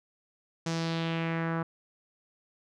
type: tone with low-pass filter sweep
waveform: sawtooth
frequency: 164.81 Hz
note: E3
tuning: in tune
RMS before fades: -31 dBFS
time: 0.66-1.63 s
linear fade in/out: 5 ms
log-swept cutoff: 6400 to 1300 Hz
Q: 2.3
effects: none